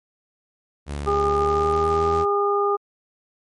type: tone with pitch glide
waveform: sawtooth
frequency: 72.1 to 81.4 Hz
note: D2 to E2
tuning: -31 to -21 cents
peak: -23 dBFS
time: 0.86-2.26 s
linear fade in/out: 50 ms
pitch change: +210 cents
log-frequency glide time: 1.31-2.01 s
type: harmonic tone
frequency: 405.7 Hz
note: G#4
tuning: 41 cents flat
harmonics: 1 / 2 / 3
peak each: -20 / -26 / -22 dBFS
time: 1.06-2.77 s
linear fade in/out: 20 ms
effects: MP3 48 kbps